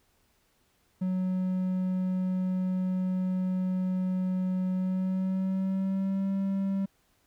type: tone with pitch glide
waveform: triangle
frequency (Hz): 185 to 194.65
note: F#3 to G3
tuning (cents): 0 to -12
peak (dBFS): -24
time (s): 1.01-6.86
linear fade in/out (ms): 10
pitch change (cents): +88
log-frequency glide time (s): 4.72-6.31
effects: pink hiss -69 dBFS RMS until 7.26 s